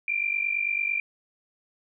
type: tone pair together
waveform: sine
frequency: 2349 / 2398 Hz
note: D7 / D7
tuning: 0 / +36 cents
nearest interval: unison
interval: 36 cents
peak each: -27 dBFS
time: 0.08-1 s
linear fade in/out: 2 ms
effects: none